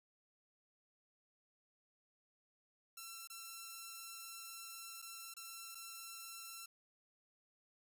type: tone with dropouts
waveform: 5% pulse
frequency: 1348 Hz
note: E6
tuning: 38 cents sharp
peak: -37 dBFS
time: 2.97-6.66 s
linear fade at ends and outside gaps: 5 ms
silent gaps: 3.274-3.299 / 5.018-5.023 / 5.34-5.366 / 5.748-5.752 s
effects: none

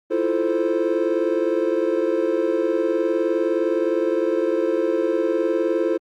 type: chord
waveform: triangle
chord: F major seventh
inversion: third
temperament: equal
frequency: 329.6 / 349.2 / 440 / 523.3 Hz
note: E4 / F4 / A4 / C5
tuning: 0 / 0 / 0 / 0 cents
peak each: -22 dBFS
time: 0.1-5.98 s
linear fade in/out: 20 ms
effects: Opus 32 kbps

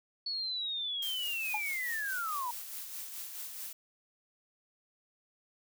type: linear sweep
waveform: sine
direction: down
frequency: 4435 to 932 Hz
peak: -33 dBFS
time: 0.26-2.51 s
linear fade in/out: 5 ms
type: noise with tremolo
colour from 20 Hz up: blue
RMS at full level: -41 dBFS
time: 1.02-3.73 s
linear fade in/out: 5 ms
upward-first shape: sine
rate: 4.7 Hz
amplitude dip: 40%
type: tone with exponential decay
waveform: sine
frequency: 847 Hz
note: G#5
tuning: 34 cents sharp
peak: -28 dBFS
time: 1.54-1.63 s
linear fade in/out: 5 ms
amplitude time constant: 19 ms
effects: none

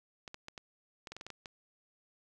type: clicks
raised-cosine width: 0.2 ms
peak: -27 dBFS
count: 11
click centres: 0.278 / 0.344 / 0.484 / 0.578 / 1.072 / 1.12 / 1.166 / 1.211 / 1.266 / 1.303 / 1.458 s
effects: none

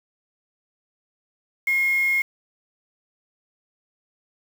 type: tone with quantisation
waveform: sine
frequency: 2150 Hz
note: C7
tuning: 47 cents sharp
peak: -18 dBFS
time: 1.67-2.22 s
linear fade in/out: 5 ms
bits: 6
effects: none

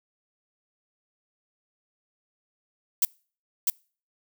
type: noise with echo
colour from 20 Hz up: violet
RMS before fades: -21 dBFS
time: 3.02-3.05 s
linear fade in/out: 2 ms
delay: 650 ms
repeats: 1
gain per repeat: -2 dB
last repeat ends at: 3.7 s
effects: noise-tail reverb RT60 0.4 s tail -26 dB re dry

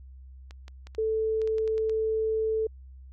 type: clicks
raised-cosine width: 0.2 ms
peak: -29 dBFS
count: 10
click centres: 0.509 / 0.681 / 0.87 / 0.949 / 1.417 / 1.475 / 1.583 / 1.677 / 1.78 / 1.896 s
type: tone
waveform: sine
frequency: 440 Hz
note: A4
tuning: in tune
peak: -24 dBFS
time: 0.98-2.67 s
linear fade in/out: 5 ms
effects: added 65 Hz sine -44 dBFS peak until 3.12 s

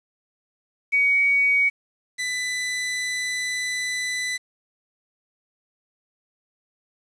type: tone pair in turn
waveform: sine / sawtooth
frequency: 2251 / 1996.2 Hz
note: C#7 / B6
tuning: +26 / +18 cents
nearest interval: major second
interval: 208 cents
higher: first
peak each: -16 / -21 dBFS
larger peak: first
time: 0.92-1.7 / 2.18-4.38 s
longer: second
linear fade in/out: 20 ms
effects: resampled to 22050 Hz + 8-bit

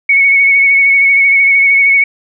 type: tone with vibrato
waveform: sine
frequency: 2217 Hz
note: C#7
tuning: in tune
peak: -5 dBFS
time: 0.09-2.04 s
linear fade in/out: 5 ms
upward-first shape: sine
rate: 13 Hz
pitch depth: 25 cents each way
effects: none

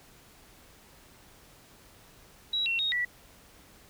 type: tone with pitch steps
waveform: sine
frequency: 3879 / 2722 / 3746 / 1952 Hz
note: B7 / F7 / A#7 / B6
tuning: -32 / -45 / +8 / -21 cents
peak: -26 dBFS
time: 2.53-3.05 s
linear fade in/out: 5 ms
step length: 130 ms
effects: pink hiss -56 dBFS RMS until 3.89 s

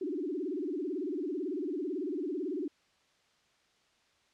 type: tone with vibrato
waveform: sine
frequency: 329.6 Hz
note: E4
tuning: in tune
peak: -32 dBFS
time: 0.01-2.68 s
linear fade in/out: 5 ms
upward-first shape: sine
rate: 18 Hz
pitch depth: 290 cents each way
effects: white hiss -69 dBFS RMS until 4.33 s + low-pass 5000 Hz 12 dB/octave

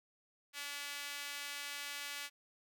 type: tone with high-pass filter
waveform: sawtooth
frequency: 286.8 Hz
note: D4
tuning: 41 cents flat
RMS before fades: -44 dBFS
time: 0.53-2.3 s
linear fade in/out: 50 ms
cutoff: 2100 Hz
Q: 1.1
effects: none

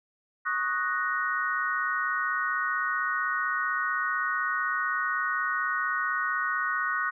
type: chord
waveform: sine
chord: D# minor seventh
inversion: third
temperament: equal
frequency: 1108.7 / 1244.5 / 1480 / 1864.7 Hz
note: C#6 / D#6 / F#6 / A#6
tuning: 0 / 0 / 0 / 0 cents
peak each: -33 / -32 / -29 / -32 dBFS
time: 0.45-7.11 s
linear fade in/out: 20 ms
effects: none

